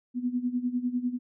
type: tone with tremolo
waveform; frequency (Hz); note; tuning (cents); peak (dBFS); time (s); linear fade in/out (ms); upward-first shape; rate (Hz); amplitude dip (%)
sine; 246.9; B3; 0; -23; 0.14-1.19; 50; sine; 10; 80
effects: none